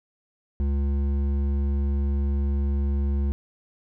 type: tone with hard clipping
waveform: triangle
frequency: 70 Hz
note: C#2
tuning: 18 cents sharp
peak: -23 dBFS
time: 0.6-3.32 s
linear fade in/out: 0 ms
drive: 13 dB
effects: none